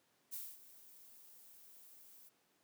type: noise with ADSR envelope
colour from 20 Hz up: violet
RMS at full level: -44 dBFS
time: 0.31-2.3 s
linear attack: 27 ms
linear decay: 230 ms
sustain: -16 dB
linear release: 26 ms
effects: pink hiss -75 dBFS RMS until 2.63 s + high-pass 200 Hz 12 dB/octave